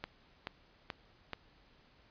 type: click train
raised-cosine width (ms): 0.3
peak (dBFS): -22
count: 4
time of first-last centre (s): 0.04-1.333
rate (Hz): 2.32
effects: pink hiss -65 dBFS RMS until 2.1 s + resampled to 11025 Hz